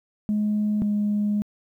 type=tone pair in turn; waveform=sine; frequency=210.4 / 207.6 Hz; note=G#3 / G#3; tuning=+23 / 0 cents; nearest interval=unison; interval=23 cents; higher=first; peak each=-19 / -19 dBFS; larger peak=neither; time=0.29-0.82 / 0.82-1.42 s; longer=second; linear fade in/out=0 ms; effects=tanh soft clip ceiling -17 dBFS + 10-bit